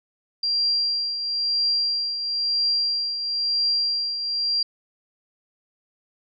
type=tone with tremolo; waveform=sine; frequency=4750 Hz; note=D8; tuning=19 cents sharp; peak=-18 dBFS; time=0.43-4.63 s; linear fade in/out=5 ms; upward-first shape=triangle; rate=1 Hz; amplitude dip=60%; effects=none